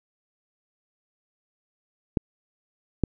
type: clicks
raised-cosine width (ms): 3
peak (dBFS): -8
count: 2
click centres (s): 2.172 / 3.037
effects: none